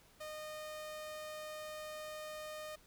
sawtooth tone, 614 Hz, D#5, 23 cents flat, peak -40 dBFS, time 0.2-2.76 s, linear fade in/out 10 ms, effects pink hiss -65 dBFS RMS until 2.86 s

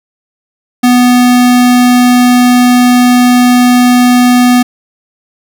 square tone, 246.9 Hz, B3, in tune, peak -4 dBFS, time 0.83-4.63 s, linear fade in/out 10 ms, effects none

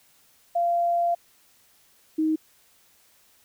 sine tone pair in turn, 690 / 314 Hz, F5 / D#4, -21 / +16 cents, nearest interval octave + major second, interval 1363 cents, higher first, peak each -20 dBFS, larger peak neither, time 0.55-1.15 / 2.18-2.36 s, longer first, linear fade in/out 10 ms, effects white hiss -60 dBFS RMS until 3.44 s

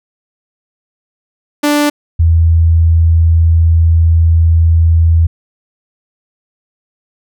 sawtooth / sine tone pair in turn, 293.7 / 82.42 Hz, D4 / E2, 0 / 0 cents, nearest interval octave + minor seventh, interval 2200 cents, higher first, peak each -5 dBFS, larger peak neither, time 1.63-1.9 / 2.19-5.27 s, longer second, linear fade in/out 10 ms, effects none

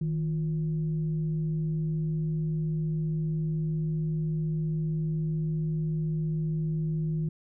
sine tone with frequency modulation, 157.8 Hz, D#3, 25 cents sharp, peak -26 dBFS, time 0.01-7.29 s, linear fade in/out 5 ms, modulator 195 Hz, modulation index 0.27, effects none

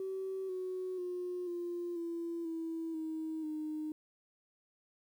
sine tone with pitch steps, 381.6 / 370.1 / 358.9 / 348.1 / 337.6 / 327.4 / 317.6 / 308 Hz, G4 / F#4 / F4 / F4 / E4 / E4 / D#4 / D#4, -47 / 0 / +47 / -6 / +41 / -12 / +36 / -17 cents, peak -35 dBFS, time 0-3.92 s, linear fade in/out 2 ms, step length 490 ms, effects tanh soft clip ceiling -32 dBFS + 11-bit

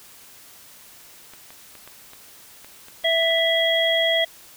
clicks, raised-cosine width 0.3 ms, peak -27 dBFS, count 11, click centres 1.336 / 1.505 / 1.753 / 1.876 / 2.134 / 2.646 / 2.884 / 3.038 / 3.228 / 3.308 / 3.384 s
harmonic tone, 659.3 Hz, E5, in tune, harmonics 1 / 3 / 5, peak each -21 / -23 / -21 dBFS, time 3.04-4.25 s, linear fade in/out 10 ms
effects white hiss -47 dBFS RMS until 4.56 s

